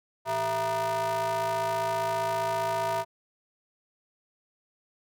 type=ring-modulated tone; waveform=square; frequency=138.59 Hz; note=C#3; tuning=in tune; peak=-24 dBFS; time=0.25-3.05 s; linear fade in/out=50 ms; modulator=804 Hz; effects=none